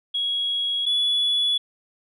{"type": "tone pair in turn", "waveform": "sine", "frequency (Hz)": [3322, 3413], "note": ["G#7", "G#7"], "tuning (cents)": [0, 47], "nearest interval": "unison", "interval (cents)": 47, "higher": "second", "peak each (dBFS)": [-21, -17], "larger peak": "second", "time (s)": [[0.14, 0.86], [0.86, 1.58]], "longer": "neither", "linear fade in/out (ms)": 10, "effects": ["tanh soft clip ceiling -16 dBFS"]}